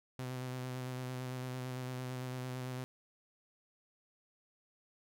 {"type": "tone with vibrato", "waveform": "sawtooth", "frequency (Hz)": 127.4, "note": "C3", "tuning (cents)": -46, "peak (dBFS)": -35, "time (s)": [0.19, 2.84], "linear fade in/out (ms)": 0, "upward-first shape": "square", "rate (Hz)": 8.9, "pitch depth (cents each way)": 16, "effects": []}